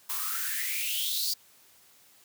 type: noise with high-pass filter sweep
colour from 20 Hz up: blue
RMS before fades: -31 dBFS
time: 0.09-1.34 s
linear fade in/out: 10 ms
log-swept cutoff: 980 to 4800 Hz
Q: 8.1
effects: white hiss -59 dBFS RMS until 2.24 s + high-pass 60 Hz 12 dB/octave